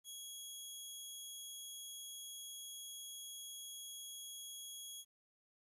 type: tone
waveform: 15% pulse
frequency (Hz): 3322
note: G#7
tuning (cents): 0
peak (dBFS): -40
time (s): 0.04-5.05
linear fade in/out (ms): 50
effects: resampled to 32000 Hz + 13-bit